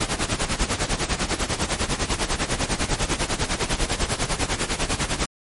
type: noise with tremolo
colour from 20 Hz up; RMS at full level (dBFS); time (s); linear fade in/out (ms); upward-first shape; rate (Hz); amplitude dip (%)
pink; -21; 0-5.26; 10; sine; 10; 80
effects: MP3 48 kbps